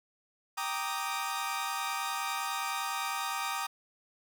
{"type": "chord", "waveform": "sawtooth", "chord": "Eb major seventh", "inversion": "first", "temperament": "equal", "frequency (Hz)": [784, 932.3, 1174.7, 1244.5], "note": ["G5", "Bb5", "D6", "Eb6"], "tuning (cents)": [0, 0, 0, 0], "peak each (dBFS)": [-35, -34, -35, -33], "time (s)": [0.57, 3.67], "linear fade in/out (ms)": 10, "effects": []}